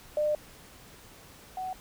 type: tone pair in turn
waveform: sine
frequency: 601 / 747.1 Hz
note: D5 / F#5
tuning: +40 / +17 cents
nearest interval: major third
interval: 377 cents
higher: second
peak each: -24 / -32 dBFS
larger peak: first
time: 0.17-0.35 / 1.57-1.73 s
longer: first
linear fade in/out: 2 ms
effects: pink hiss -52 dBFS RMS until 1.8 s